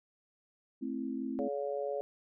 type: chord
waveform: sine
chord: A minor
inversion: none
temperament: just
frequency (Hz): 220 / 264 / 330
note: A3 / C4 / E4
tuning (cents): 0 / +16 / +2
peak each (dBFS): -40 / -36 / -41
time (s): 0.81-1.49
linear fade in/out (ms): 20
type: harmonic tone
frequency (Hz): 141.7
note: C#3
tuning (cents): +38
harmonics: 3 / 4 / 5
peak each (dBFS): -37 / -35 / -42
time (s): 1.39-2.01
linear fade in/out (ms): 0
effects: none